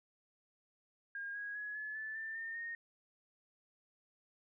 sine tone with pitch steps, 1619 / 1650.2 / 1681.9 / 1714.3 / 1747.3 / 1780.9 / 1815.2 / 1850.1 Hz, G#6 / G#6 / G#6 / A6 / A6 / A6 / A#6 / A#6, -45 / -12 / +21 / -46 / -13 / +20 / -47 / -14 cents, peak -40 dBFS, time 1.15-2.75 s, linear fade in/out 2 ms, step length 200 ms, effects none

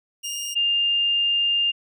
20% pulse / sine tone pair in turn, 2824 / 2806 Hz, F7 / F7, +19 / +8 cents, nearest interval unison, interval 11 cents, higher first, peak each -23 / -18 dBFS, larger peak second, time 0.23-0.55 / 0.55-1.72 s, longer second, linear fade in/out 20 ms, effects none

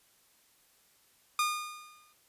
sawtooth tone with exponential decay, 1218 Hz, D#6, 37 cents flat, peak -21 dBFS, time 1.39-2.13 s, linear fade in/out 2 ms, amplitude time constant 160 ms, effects white hiss -66 dBFS RMS until 2.28 s + resampled to 32000 Hz

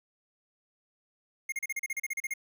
square tone bursts, 2137 Hz, C7, 36 cents sharp, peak -31 dBFS, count 13, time 1.49-2.338 s, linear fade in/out 5 ms, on 32 ms, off 36 ms, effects none

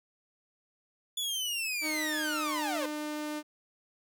sawtooth linear sweep, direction down, 3469 to 493.9 Hz, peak -28 dBFS, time 1.17-2.86 s, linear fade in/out 5 ms
sawtooth tone with pitch glide, 308.1 to 301.1 Hz, D#4 to D4, -17 to +43 cents, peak -30 dBFS, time 1.81-3.43 s, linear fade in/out 50 ms, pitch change -40 cents, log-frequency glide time 1.99-2.68 s
effects none

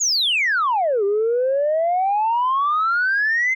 sine exponential two-way sweep, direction down then up, 7040 to 392 to 2106 Hz, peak -15 dBFS, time 0-3.55 s, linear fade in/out 20 ms, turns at 1.04 s, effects tanh soft clip ceiling -13 dBFS

